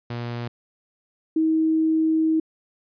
sawtooth / sine tone pair in turn, 119.3 / 318.5 Hz, A#2 / D#4, +41 / +41 cents, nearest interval octave + perfect fourth, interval 1700 cents, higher second, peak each -24 / -17 dBFS, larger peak second, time 0.1-0.48 / 1.36-2.4 s, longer second, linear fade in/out 5 ms, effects resampled to 11025 Hz

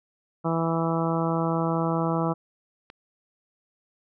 harmonic tone, 164.81 Hz, E3, in tune, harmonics 1 / 2 / 3 / 4 / 5 / 6 / 7 / 8, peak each -26 / -29 / -31 / -32 / -33 / -34 / -34 / -35 dBFS, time 0.44-2.34 s, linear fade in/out 20 ms
click, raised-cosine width 0.3 ms, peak -27 dBFS, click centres 2.901 s
effects none

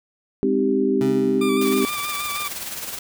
sine chord, Ab major seventh, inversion none, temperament equal with one note detuned, 204.9 / 261.6 / 311.1 / 392 Hz, Ab3 / C4 / Eb4 / G4, -23 / 0 / 0 / 0 cents, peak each -25 / -21 / -26 / -20 dBFS, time 0.43-1.85 s, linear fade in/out 0 ms
25% pulse tone with exponential decay, 135.9 Hz, C#3, 34 cents flat, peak -21 dBFS, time 1.01-2.16 s, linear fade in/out 2 ms, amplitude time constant 250 ms
20% pulse tone with vibrato, 1178 Hz, D6, 5 cents sharp, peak -21 dBFS, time 1.41-2.48 s, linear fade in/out 5 ms, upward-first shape square, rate 6.3 Hz, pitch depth 27 cents each way
white noise with tremolo, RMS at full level -29 dBFS, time 1.61-2.99 s, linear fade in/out 5 ms, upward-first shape sine, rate 19 Hz, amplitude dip 50%
effects none

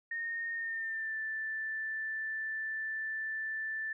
sine tone with pitch glide, 1843 to 1763.8 Hz, A#6 to A6, -20 to +4 cents, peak -34 dBFS, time 0.11-3.93 s, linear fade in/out 5 ms, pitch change -76 cents, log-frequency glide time 0.53-1.17 s, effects none

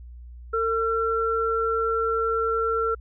sine tone pair together, 452.2 / 1355.1 Hz, A4 / E6, +47 / +47 cents, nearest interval octave + perfect fifth, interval 1900 cents, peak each -24 dBFS, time 0.53-2.95 s, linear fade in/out 10 ms, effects added 60 Hz sine -39 dBFS peak until 3 s

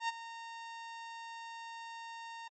sawtooth tone with ADSR envelope, 920 Hz, A#5, 23 cents flat, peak -26 dBFS, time 0-2.48 s, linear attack 85 ms, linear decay 24 ms, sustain -14 dB, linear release 5 ms, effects low-pass 6000 Hz 12 dB/octave + MP3 32 kbps

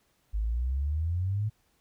sine exponential sweep, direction up, 50.8 to 110 Hz, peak -26 dBFS, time 0.33-1.5 s, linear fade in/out 20 ms, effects pink hiss -70 dBFS RMS until 1.8 s

